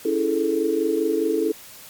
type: chord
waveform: sine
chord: A major seventh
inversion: first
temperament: equal with one note detuned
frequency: 280.9 / 329.6 / 415.3 / 440 Hz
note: C#4 / E4 / G#4 / A4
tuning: +23 / 0 / 0 / 0 cents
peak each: -28 / -23 / -27 / -22 dBFS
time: 0.05-1.52 s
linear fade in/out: 5 ms
effects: white hiss -43 dBFS RMS until 1.89 s + MP3 96 kbps